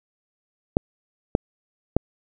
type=clicks; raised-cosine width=2 ms; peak=-3 dBFS; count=3; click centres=0.769 / 1.351 / 1.966 s; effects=none